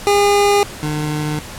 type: tone pair in turn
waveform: 25% pulse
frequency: 406.2 / 151.15 Hz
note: G#4 / D#3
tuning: -38 / -50 cents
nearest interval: octave + perfect fourth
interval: 1712 cents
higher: first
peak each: -7 / -15 dBFS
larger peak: first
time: 0.07-0.63 / 0.83-1.39 s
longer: neither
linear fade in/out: 0 ms
effects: pink hiss -32 dBFS RMS until 1.58 s + low-pass 12000 Hz 12 dB/octave